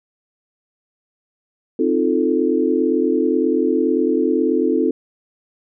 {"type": "chord", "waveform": "sine", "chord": "F dominant seventh", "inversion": "second", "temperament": "equal", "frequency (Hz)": [261.6, 311.1, 349.2, 440], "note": ["C4", "Eb4", "F4", "A4"], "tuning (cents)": [0, 0, 0, 0], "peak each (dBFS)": -20, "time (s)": [1.79, 4.91], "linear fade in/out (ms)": 5, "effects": []}